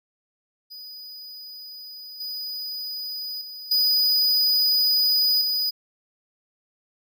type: tone with level steps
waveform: square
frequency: 4958 Hz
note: D#8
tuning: 7 cents flat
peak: -38 / -30 / -36 / -18 / -22 dBFS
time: 0.7-5.71 s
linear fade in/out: 20 ms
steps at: 2.2 / 3.41 / 3.71 / 5.41 s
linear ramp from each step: 5 ms
effects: none